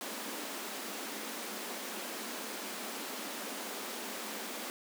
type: high-pass noise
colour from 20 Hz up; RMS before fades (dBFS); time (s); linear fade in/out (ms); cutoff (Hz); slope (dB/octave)
pink; -41; 0.01-4.7; 0; 200; 96
effects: none